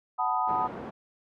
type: chord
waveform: sine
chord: B dominant seventh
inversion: second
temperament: equal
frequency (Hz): 740 / 880 / 987.8 / 1244.5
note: F#5 / A5 / B5 / D#6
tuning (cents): 0 / 0 / 0 / 0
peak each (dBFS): -30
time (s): 0.18-0.68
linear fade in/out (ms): 20
type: band-pass noise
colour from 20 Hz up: pink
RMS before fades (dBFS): -39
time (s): 0.47-0.91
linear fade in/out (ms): 20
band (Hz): 170 to 900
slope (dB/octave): 12
effects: none